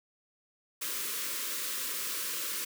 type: band-stop noise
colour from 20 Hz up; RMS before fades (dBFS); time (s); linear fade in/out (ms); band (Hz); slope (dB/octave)
white; -35; 0.81-2.65; 10; 570 to 1000; 96
effects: high-pass 300 Hz 12 dB/octave